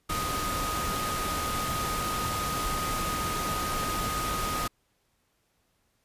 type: tone in noise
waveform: sine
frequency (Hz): 1244.5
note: D#6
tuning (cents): 0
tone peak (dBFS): -31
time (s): 0.09-4.68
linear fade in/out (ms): 10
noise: pink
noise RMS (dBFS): -32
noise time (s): 0.09-4.68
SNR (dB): -2
effects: pink hiss -72 dBFS RMS until 6.04 s + resampled to 32000 Hz